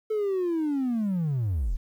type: linear sweep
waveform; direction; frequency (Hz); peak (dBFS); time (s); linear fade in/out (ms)
triangle; down; 440 to 30.33; -21; 0.1-1.77; 10
effects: tanh soft clip ceiling -19 dBFS + 10-bit